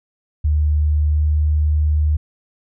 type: tone with pitch glide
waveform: sine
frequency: 75.3 to 75.82 Hz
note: D2 to D#2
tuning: +44 to -44 cents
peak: -13 dBFS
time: 0.44-2.17 s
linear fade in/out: 10 ms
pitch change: +12 cents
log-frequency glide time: 1.13-1.22 s
effects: none